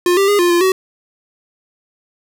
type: tone with pitch steps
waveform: square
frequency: 354.2 / 393.8 / 409.4 / 351 / 346.1 / 377 Hz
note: F4 / G4 / G#4 / F4 / F4 / F#4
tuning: +24 / +8 / -25 / +9 / -16 / +32 cents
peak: -11 dBFS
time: 0.06-0.72 s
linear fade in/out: 2 ms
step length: 110 ms
effects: none